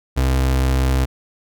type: tone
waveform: 35% pulse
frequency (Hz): 65.41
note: C2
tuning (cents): 0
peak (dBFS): -13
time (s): 0.16-1.06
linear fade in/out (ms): 20
effects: none